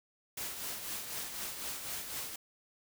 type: noise with tremolo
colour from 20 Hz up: white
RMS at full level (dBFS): -38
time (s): 0.37-2.36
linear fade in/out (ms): 5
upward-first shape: triangle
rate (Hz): 4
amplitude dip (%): 55
effects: none